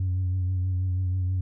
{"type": "tone with vibrato", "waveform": "sine", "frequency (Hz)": 92, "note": "F#2", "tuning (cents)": -9, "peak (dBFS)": -21, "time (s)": [0, 1.41], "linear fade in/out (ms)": 5, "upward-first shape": "triangle", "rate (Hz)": 6.2, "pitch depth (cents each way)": 41, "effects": ["tanh soft clip ceiling -21 dBFS"]}